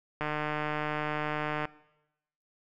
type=click train; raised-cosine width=0.5 ms; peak=-17 dBFS; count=219; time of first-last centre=0.21-1.654 s; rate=151 Hz; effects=noise-tail reverb RT60 0.9 s tail -20 dB re dry